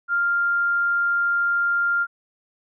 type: tone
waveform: sine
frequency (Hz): 1396.9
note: F6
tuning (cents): 0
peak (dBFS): -18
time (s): 0.08-2.07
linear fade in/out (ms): 50
effects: none